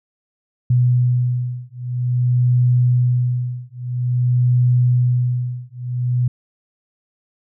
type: beating tone pair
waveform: sine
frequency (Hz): 123.47 / 123.97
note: B2 / B2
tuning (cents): 0 / +7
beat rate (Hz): 0.5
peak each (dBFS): -17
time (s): 0.7-6.28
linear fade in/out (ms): 5
effects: none

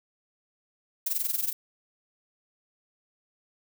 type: noise with amplitude modulation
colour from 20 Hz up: violet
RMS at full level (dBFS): -26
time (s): 1.06-1.53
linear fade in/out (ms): 5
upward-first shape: sine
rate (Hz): 21.6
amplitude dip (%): 80
effects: none

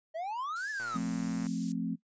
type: exponential two-way sweep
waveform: triangle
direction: up then down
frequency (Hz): 622.3 to 1760 to 1214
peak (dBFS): -32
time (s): 0.14-0.98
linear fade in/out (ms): 20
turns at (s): 0.7
type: high-pass noise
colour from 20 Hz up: white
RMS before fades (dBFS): -44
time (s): 0.56-1.72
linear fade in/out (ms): 0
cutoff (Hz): 6100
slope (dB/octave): 12
type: click train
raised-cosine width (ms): 0.5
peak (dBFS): -32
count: 79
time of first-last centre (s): 0.8-1.467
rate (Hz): 117
type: chord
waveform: sine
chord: F major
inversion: none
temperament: equal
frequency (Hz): 174.61 / 220 / 261.6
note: F3 / A3 / C4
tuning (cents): 0 / 0 / 0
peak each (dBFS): -35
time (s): 0.94-1.96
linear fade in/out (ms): 20
effects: noise-tail reverb RT60 0.1 s tail -18 dB re dry + resampled to 16000 Hz

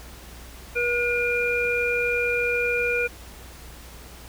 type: harmonic tone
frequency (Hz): 481.3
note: B4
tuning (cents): -45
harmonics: 1 / 3 / 5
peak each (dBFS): -25 / -28 / -24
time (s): 0.75-3.08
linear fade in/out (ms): 20
effects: added 60 Hz sine -43 dBFS peak until 4.28 s + pink hiss -45 dBFS RMS until 4.28 s

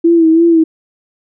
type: tone with vibrato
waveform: sine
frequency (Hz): 329.6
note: E4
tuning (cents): 0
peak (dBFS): -5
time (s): 0.04-0.64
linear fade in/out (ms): 10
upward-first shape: sine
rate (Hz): 3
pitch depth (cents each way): 51
effects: none

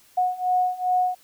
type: beating tone pair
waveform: sine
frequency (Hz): 729 / 731.5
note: F#5 / F#5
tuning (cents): -26 / -20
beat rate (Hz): 2.5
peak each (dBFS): -24 / -22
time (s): 0.17-1.15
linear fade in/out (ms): 10
effects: white hiss -56 dBFS RMS until 1.23 s

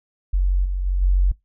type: tone with level steps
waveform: sine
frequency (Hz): 46.15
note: F#1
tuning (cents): -4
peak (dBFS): -15 / -20 / -17 / -13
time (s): 0.33-1.32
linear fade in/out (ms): 10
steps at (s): 0.64 / 0.85 / 1.01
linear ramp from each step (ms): 20
effects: noise-tail reverb RT60 0.2 s tail -24 dB re dry

